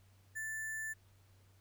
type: tone with sample-and-hold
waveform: sine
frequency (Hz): 1760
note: A6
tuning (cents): 0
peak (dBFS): -38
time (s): 0.35-0.94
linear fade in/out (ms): 20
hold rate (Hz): 8820
effects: added 96 Hz sine -63 dBFS peak until 1.6 s + pink hiss -71 dBFS RMS until 1.6 s